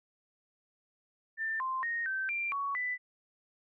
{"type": "tone with pitch steps", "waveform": "sine", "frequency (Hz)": [1786, 1045, 1860, 1550, 2372, 1119, 1990], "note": ["A6", "C6", "A#6", "G6", "D7", "C#6", "B6"], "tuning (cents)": [25, -2, -4, -20, 17, 16, 13], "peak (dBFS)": -31, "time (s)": [1.37, 2.98], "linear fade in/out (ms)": 50, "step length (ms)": 230, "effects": []}